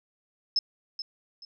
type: tone with echo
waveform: sine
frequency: 5210 Hz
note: E8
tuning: 21 cents flat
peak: -21 dBFS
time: 0.56-0.59 s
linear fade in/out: 2 ms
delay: 430 ms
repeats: 2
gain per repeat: -11 dB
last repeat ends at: 1.45 s
effects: none